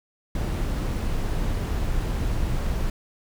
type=noise; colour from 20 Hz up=brown; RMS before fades=-25 dBFS; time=0.35-2.9 s; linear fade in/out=2 ms; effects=none